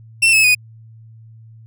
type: tone with pitch steps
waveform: 40% pulse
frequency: 2692 / 2591 / 2481 Hz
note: E7 / E7 / D#7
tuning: +36 / -30 / -6 cents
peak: -9 dBFS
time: 0.22-0.55 s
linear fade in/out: 10 ms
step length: 110 ms
effects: added 112 Hz sine -39 dBFS peak until 1.66 s